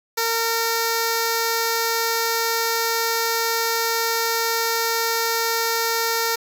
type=tone with notch filter; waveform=5% pulse; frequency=458 Hz; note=A#4; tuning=31 cents flat; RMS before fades=-22 dBFS; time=0.17-6.36 s; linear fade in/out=10 ms; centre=3000 Hz; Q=1.2; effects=8-bit